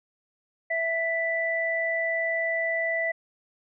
sine tone pair together, 660.4 / 1979 Hz, E5 / B6, +3 / +3 cents, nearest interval octave + perfect fifth, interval 1900 cents, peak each -28 / -26 dBFS, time 0.7-3.12 s, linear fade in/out 10 ms, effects none

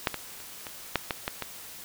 clicks, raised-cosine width 0.3 ms, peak -7 / -15 / -29 / -21 / -7 / -11 / -12 / -15 dBFS, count 8, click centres 0.072 / 0.143 / 0.403 / 0.668 / 0.957 / 1.108 / 1.279 / 1.423 s, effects white hiss -44 dBFS RMS until 1.84 s

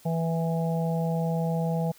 harmonic tone, 164.81 Hz, E3, in tune, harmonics 1 / 3 / 4 / 5, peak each -25 / -33 / -34 / -36 dBFS, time 0.05-1.92 s, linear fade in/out 10 ms, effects white hiss -55 dBFS RMS until 1.98 s

